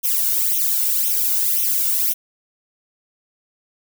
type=noise with flanger; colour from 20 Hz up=violet; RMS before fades=-19 dBFS; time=0.03-2.14 s; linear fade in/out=20 ms; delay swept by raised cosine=0.32 to 1.42 ms; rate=1.9 Hz; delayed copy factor=+1; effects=none